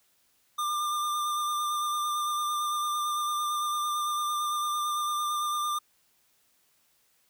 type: tone with vibrato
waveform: square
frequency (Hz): 1197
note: D6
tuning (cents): +33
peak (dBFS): -28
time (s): 0.58-5.79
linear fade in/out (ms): 10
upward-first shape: sine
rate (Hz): 8.9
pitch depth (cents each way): 19
effects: white hiss -68 dBFS RMS until 7.29 s